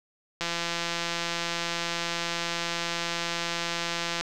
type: click train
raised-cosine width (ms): 0.2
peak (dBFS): -12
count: 647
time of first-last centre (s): 0.41-4.21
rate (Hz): 170
effects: none

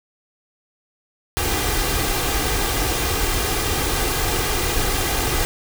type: noise with comb filter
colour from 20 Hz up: pink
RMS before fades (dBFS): -21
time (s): 1.37-5.45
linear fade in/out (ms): 0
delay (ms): 2.5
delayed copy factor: +0.55
effects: none

